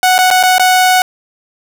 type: tone with dropouts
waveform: sawtooth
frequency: 739 Hz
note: F#5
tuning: 2 cents flat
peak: -3 dBFS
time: 0.03-1.02 s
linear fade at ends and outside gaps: 1 ms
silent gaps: 0.181-0.188 / 0.304-0.311 / 0.429-0.435 / 0.582-0.596 s
effects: none